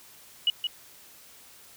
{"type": "tone with echo", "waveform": "sine", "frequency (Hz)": 2918, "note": "F#7", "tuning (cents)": -25, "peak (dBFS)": -19, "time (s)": [0.47, 0.5], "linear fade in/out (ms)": 2, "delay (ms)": 170, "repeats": 1, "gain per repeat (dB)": -6, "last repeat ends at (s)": 0.67, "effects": ["white hiss -52 dBFS RMS until 1.76 s"]}